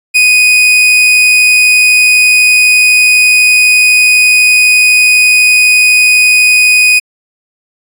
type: tone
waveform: 40% pulse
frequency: 2489 Hz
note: D#7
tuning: in tune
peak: -3 dBFS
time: 0.14-7 s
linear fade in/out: 20 ms
effects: resampled to 32000 Hz